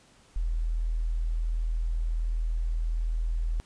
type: tone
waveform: sine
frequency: 40.68 Hz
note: E1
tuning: 22 cents flat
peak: -25 dBFS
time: 0.36-3.6 s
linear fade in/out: 0 ms
effects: pink hiss -59 dBFS RMS until 3.65 s + resampled to 22050 Hz